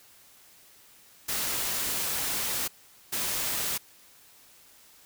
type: noise bursts at uneven times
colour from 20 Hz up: white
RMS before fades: -30 dBFS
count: 2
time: 1.28-2.68 / 3.12-3.78 s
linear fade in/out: 10 ms
effects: white hiss -56 dBFS RMS until 5.05 s